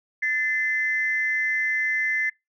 sine tone pair together, 1760 / 2058 Hz, A6 / C7, 0 / -29 cents, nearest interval minor third, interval 271 cents, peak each -24 / -23 dBFS, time 0.22-2.3 s, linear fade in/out 10 ms, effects noise-tail reverb RT60 0.2 s tail -25 dB re dry + tanh soft clip ceiling -13 dBFS

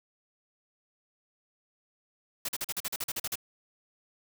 white noise bursts, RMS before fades -33 dBFS, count 12, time 2.45-3.356 s, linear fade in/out 5 ms, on 37 ms, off 42 ms, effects none

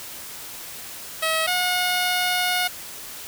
10% pulse tone pair in turn, 642 / 723.7 Hz, E5 / F#5, -46 / -39 cents, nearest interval major second, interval 207 cents, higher second, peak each -12 dBFS, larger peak neither, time 1.22-1.47 / 1.47-2.68 s, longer second, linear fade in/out 10 ms, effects white hiss -37 dBFS RMS until 3.27 s

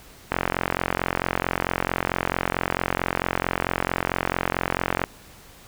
click train, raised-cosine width 0.5 ms, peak -6 dBFS, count 211, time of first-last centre 0.32-5.039 s, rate 44.5 Hz, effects pink hiss -48 dBFS RMS until 5.67 s

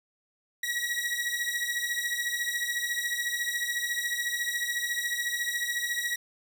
sawtooth beating tone pair, 1908 / 1922 Hz, A#6 / B6, +40 / -48 cents, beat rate 14 Hz, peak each -28 dBFS, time 0.63-6.16 s, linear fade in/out 5 ms, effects none

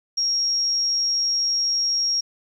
sine tone, 5588 Hz, F8, in tune, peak -19 dBFS, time 0.17-2.21 s, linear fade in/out 10 ms, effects 9-bit

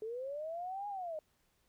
sine linear two-way sweep, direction up then down, 424.5 to 830.6 to 603 Hz, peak -38 dBFS, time 0.02-1.19 s, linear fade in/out 2 ms, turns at 0.88 s, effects pink hiss -75 dBFS RMS until 1.68 s

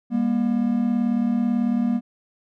triangle tone pair together, 201 / 239.2 Hz, G3 / A#3, +44 / +45 cents, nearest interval minor third, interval 301 cents, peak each -22 / -18 dBFS, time 0.1-2.01 s, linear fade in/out 50 ms, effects none

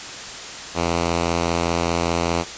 5% pulse tone, 85 Hz, F2, 46 cents flat, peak -8 dBFS, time 0.74-2.45 s, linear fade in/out 50 ms, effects white hiss -33 dBFS RMS until 2.57 s + resampled to 16000 Hz

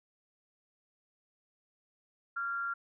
sine tone with amplitude modulation, 1385 Hz, F6, 15 cents flat, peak -30 dBFS, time 2.36-2.74 s, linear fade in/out 10 ms, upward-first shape sine, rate 245 Hz, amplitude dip 50%, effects none

